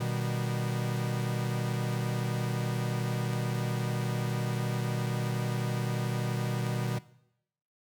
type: tone cluster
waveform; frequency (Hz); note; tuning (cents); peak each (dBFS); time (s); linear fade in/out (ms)
45% pulse; 122.1 / 153.6 / 193.8; B2 / D#3 / G3; -19 / -22 / -20; -31 / -35 / -38; 0-6.99; 10
effects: noise-tail reverb RT60 0.8 s tail -19 dB re dry